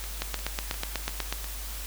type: two click trains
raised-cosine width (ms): 0.2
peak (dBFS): -11 / -21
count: 10 / 5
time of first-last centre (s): 0.22-1.326 / 0.04-1.444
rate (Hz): 8.14 / 2.85
effects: added 50 Hz sine -36 dBFS peak until 1.86 s + white hiss -40 dBFS RMS until 1.86 s